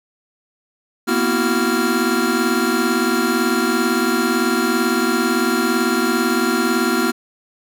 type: tone cluster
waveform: square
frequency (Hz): 233.7 / 251.6 / 330.6 / 373.6 / 1387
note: A#3 / B3 / E4 / F#4 / F6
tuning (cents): +5 / +32 / +5 / +17 / -12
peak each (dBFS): -23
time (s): 1.07-7.12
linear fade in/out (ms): 20
effects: none